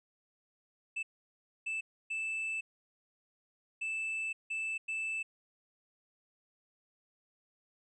triangle tone bursts at uneven times, 2637 Hz, E7, in tune, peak -32 dBFS, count 6, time 0.96-1.03 / 1.66-1.81 / 2.1-2.61 / 3.81-4.33 / 4.5-4.78 / 4.88-5.23 s, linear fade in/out 10 ms, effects resampled to 22050 Hz

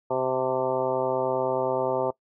harmonic tone with a mistuned harmonic, 129.9 Hz, C3, 12 cents flat, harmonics 1 / 2 / 3 / 4 / 5 / 6 / 7 / 8 / 9, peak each -39 / -37 / -29 / -28 / -29 / -37 / -30 / -40 / -38 dBFS, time 0.1-2.11 s, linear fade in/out 10 ms, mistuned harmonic 7, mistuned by -25 cents, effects noise-tail reverb RT60 0.1 s tail -20 dB re dry

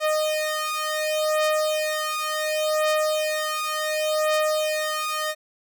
sawtooth beating tone pair, 616 / 616.69 Hz, D#5 / D#5, -17 / -16 cents, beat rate 0.69 Hz, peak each -21 dBFS, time 0-5.35 s, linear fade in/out 50 ms, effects none

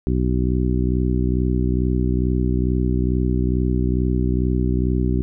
harmonic tone, 62.3 Hz, B1, 16 cents sharp, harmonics 1 / 2 / 3 / 4 / 5 / 6, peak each -20 / -23 / -25 / -26 / -27 / -28 dBFS, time 0.07-5.22 s, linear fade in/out 0 ms, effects none

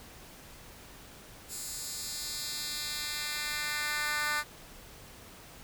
10% pulse tone with high-pass filter sweep, 298.2 Hz, D4, 27 cents sharp, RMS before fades -35 dBFS, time 1.48-4.44 s, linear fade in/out 50 ms, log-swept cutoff 7600 to 1400 Hz, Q 1.3, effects pink hiss -51 dBFS RMS until 5.63 s

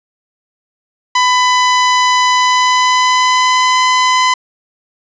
sawtooth tone with pitch glide, 1000 to 1012.2 Hz, B5 to B5, +21 to +42 cents, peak -5 dBFS, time 1.15-4.34 s, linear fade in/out 5 ms, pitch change +21 cents, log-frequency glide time 2.32-3.77 s, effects resampled to 16000 Hz + 7-bit

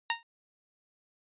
15% pulse tone with exponential decay, 926 Hz, A#5, 12 cents flat, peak -17 dBFS, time 0.1-0.23 s, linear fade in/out 1 ms, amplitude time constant 28 ms, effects resampled to 8000 Hz

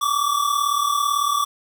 square tone pair together, 1136.7 / 1174.7 Hz, C#6 / D6, +43 / 0 cents, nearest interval minor second, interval 57 cents, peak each -22 dBFS, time 0.01-1.45 s, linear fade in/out 10 ms, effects 8-bit

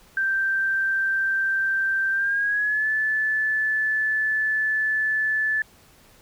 sine tone with pitch glide, 1568 to 1739.8 Hz, G6 to A6, 0 to -20 cents, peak -20 dBFS, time 0.17-5.62 s, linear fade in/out 2 ms, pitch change +180 cents, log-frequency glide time 2.12-2.88 s, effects pink hiss -54 dBFS RMS until 6.21 s

